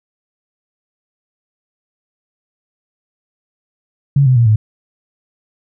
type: tone with pitch steps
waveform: sine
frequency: 140.1 / 128.47 / 117.81 / 108.03 Hz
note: C#3 / C3 / A#2 / A2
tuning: +19 / -31 / +19 / -31 cents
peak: -7 dBFS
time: 4.16-4.56 s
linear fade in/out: 5 ms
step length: 100 ms
effects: none